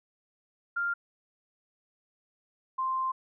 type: tone pair in turn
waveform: sine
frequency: 1396.9 / 1046.5 Hz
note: F6 / C6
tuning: 0 / 0 cents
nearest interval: perfect fourth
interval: 500 cents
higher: first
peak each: -27 dBFS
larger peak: neither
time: 0.76-0.94 / 2.78-3.12 s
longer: second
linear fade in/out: 10 ms
effects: none